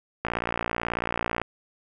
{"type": "click train", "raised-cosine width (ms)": 0.5, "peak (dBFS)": -11, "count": 69, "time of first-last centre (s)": [0.25, 1.416], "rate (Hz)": 58.3, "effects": []}